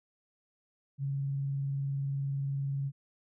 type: tone with vibrato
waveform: sine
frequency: 138.6 Hz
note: C#3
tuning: in tune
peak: -30 dBFS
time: 0.98-2.92 s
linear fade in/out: 50 ms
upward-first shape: square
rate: 20 Hz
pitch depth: 33 cents each way
effects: none